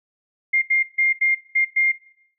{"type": "tone bursts at uneven times", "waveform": "sine", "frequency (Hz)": 2116, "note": "C7", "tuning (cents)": 19, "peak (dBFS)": -15, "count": 6, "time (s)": [[0.53, 0.62], [0.7, 0.83], [0.98, 1.13], [1.21, 1.35], [1.55, 1.65], [1.76, 1.92]], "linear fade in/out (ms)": 10, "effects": ["noise-tail reverb RT60 0.7 s tail -18 dB re dry"]}